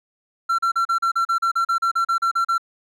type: tone bursts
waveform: triangle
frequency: 1357 Hz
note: E6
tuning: 50 cents sharp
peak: -15 dBFS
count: 16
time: 0.49-2.581 s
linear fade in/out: 10 ms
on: 96 ms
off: 37 ms
effects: none